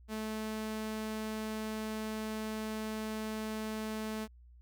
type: tone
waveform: sawtooth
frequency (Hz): 217.5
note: A3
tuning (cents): -20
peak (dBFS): -32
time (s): 0.08-4.28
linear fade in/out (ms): 50
effects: added 60 Hz sine -54 dBFS peak until 4.61 s